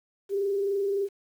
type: tone with frequency modulation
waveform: sine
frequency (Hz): 397.7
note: G4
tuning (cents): +25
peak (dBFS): -24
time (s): 0.29-1.09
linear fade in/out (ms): 50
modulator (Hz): 23.4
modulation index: 0.39
effects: 9-bit